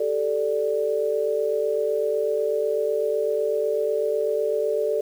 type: chord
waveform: sine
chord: G suspended second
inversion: none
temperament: equal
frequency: 392 / 440 / 587.3 Hz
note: G4 / A4 / D5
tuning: 0 / 0 / 0 cents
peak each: -29 / -23 / -25 dBFS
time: 0-5.01 s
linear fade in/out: 5 ms
effects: 8-bit